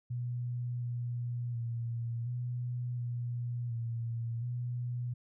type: tone with pitch steps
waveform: sine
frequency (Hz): 121.9 / 120.7 / 117 / 122.6 / 120.6 / 116.1 / 122.1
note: B2 / B2 / A#2 / B2 / B2 / A#2 / B2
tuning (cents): -22 / -39 / +7 / -12 / -41 / -7 / -19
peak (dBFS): -33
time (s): 0.1-5.14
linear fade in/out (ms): 10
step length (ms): 720
effects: none